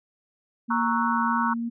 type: tone with vibrato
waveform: sine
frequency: 233.1 Hz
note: A#3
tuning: in tune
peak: -26 dBFS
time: 0.68-1.7 s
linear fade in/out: 20 ms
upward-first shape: triangle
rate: 3.2 Hz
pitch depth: 10 cents each way
type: chord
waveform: sine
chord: F# dominant seventh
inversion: first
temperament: equal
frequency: 932.3 / 1108.7 / 1318.5 / 1480 Hz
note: A#5 / C#6 / E6 / F#6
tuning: 0 / 0 / 0 / 0 cents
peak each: -26 / -27 / -30 / -30 dBFS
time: 0.7-1.54 s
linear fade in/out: 10 ms
effects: none